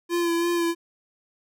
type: tone with vibrato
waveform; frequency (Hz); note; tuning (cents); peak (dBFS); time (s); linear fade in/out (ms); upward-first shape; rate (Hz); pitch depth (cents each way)
square; 341.6; F4; -38; -22; 0.09-0.75; 50; sine; 3; 25
effects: none